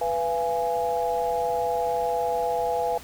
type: chord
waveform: sine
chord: F diminished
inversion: second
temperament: equal with one note detuned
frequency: 493.9 / 682.5 / 830.6 Hz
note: Cb5 / F5 / Ab5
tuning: 0 / -40 / 0 cents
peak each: -27 dBFS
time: 0.01-2.98 s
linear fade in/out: 5 ms
effects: pink hiss -44 dBFS RMS until 3.03 s